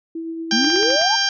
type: tone with tremolo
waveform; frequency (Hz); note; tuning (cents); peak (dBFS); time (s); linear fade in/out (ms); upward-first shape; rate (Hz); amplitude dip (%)
sine; 328; E4; -9; -24; 0.15-0.96; 5; triangle; 8.6; 30
type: harmonic tone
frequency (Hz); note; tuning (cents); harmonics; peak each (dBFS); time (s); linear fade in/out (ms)
792; G5; +18; 1 / 2 / 3 / 4 / 5 / 6 / 7 / 8; -28 / -22 / -33 / -23 / -32 / -22 / -23 / -29; 0.51-1.29; 2
type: exponential sweep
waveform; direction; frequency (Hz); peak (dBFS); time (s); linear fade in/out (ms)
sine; up; 210 to 932.3; -18; 0.52-1.16; 10
type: clicks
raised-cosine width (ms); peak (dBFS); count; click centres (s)
0.3; -15; 6; 0.645 / 0.702 / 0.76 / 0.83 / 0.904 / 1.015
effects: none